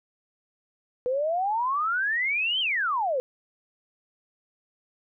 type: exponential two-way sweep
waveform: sine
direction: up then down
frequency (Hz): 486.9 to 3197 to 486.9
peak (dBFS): -23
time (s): 1.06-3.2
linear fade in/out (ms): 0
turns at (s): 2.6
effects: none